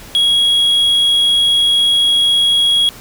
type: tone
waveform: triangle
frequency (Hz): 3314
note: G#7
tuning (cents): -4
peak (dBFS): -8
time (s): 0.15-2.89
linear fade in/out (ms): 0
effects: pink hiss -36 dBFS RMS until 3 s